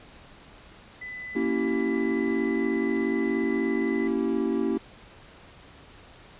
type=tone; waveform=sine; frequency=2000 Hz; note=B6; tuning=21 cents sharp; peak=-35 dBFS; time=1.01-4.08 s; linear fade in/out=10 ms
type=chord; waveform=triangle; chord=A# diminished seventh; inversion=none; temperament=equal with one note detuned; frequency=233.1 / 277.2 / 329.6 / 386.6 Hz; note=A#3 / C#4 / E4 / G4; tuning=0 / 0 / 0 / -24 cents; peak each=-27 dBFS; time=1.35-4.78 s; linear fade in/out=10 ms
effects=pink hiss -50 dBFS RMS until 6.39 s + resampled to 8000 Hz